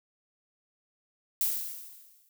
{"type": "noise with exponential decay", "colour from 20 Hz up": "violet", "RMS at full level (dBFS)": -26, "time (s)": [1.41, 2.29], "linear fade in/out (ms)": 1, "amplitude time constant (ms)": 190, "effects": []}